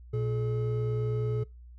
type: tone pair together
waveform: triangle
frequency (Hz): 119.33 / 427.2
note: A#2 / G#4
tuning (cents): +41 / +49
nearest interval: octave + minor seventh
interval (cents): 2208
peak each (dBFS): -26 / -31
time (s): 0.13-1.44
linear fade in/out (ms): 10
effects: noise-tail reverb RT60 0.3 s tail -25 dB re dry + added 60 Hz sine -46 dBFS peak until 1.78 s